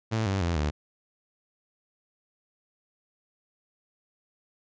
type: tone with pitch steps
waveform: sawtooth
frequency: 111.2 / 97.37 / 85.25 / 74.65 Hz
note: A2 / G2 / F2 / D2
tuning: +19 / -11 / -41 / +29 cents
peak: -21 dBFS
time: 0.11-0.71 s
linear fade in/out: 20 ms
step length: 150 ms
effects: resampled to 16000 Hz